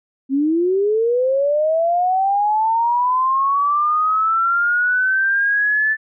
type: linear sweep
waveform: sine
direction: up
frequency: 261.6 to 1760 Hz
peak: -14 dBFS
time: 0.29-5.97 s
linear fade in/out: 50 ms
effects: none